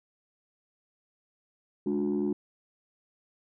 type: tone cluster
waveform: sine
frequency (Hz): 208.9 / 292.7 / 362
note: G#3 / D4 / F#4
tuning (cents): +10 / -6 / -38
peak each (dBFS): -29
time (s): 1.86-2.33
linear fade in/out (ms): 5
effects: tanh soft clip ceiling -21 dBFS